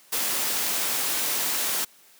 white noise, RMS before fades -26 dBFS, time 0.12-1.85 s, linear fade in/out 10 ms, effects white hiss -55 dBFS RMS until 2.19 s + high-pass 200 Hz 12 dB/octave

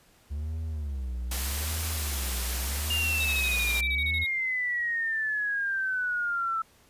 triangle tone with vibrato, 70 Hz, C#2, 18 cents sharp, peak -28 dBFS, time 0.3-4.25 s, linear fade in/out 20 ms, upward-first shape sine, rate 0.82 Hz, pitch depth 240 cents each way
white noise, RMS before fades -33 dBFS, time 1.31-3.81 s, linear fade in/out 5 ms
sine exponential sweep, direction down, 2831 to 1318.5 Hz, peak -26 dBFS, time 2.9-6.62 s, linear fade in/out 5 ms
triangle tone bursts, 3772 Hz, A#7, 20 cents sharp, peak -31 dBFS, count 14, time 3.2-4.265 s, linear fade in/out 5 ms, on 51 ms, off 27 ms
effects pink hiss -60 dBFS RMS until 6.89 s + resampled to 32000 Hz

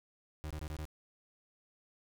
35% pulse tone bursts, 77 Hz, D#2, 17 cents flat, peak -37 dBFS, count 5, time 0.44-0.853 s, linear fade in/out 0 ms, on 65 ms, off 22 ms, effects none

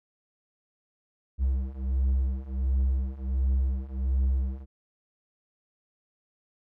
triangle beating tone pair, 64.9 / 66.3 Hz, C2 / C2, -13 / +23 cents, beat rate 1.4 Hz, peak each -26 / -24 dBFS, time 1.38-4.66 s, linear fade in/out 50 ms, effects none

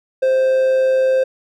triangle tone with amplitude modulation, 523.3 Hz, C5, in tune, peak -9 dBFS, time 0.22-1.24 s, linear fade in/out 10 ms, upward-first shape sine, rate 121 Hz, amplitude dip 25%, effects none

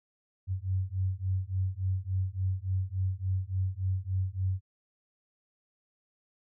sine beating tone pair, 92.5 / 96 Hz, F#2 / G2, 0 / -36 cents, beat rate 3.5 Hz, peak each -31 dBFS, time 0.47-4.61 s, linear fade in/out 50 ms, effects none

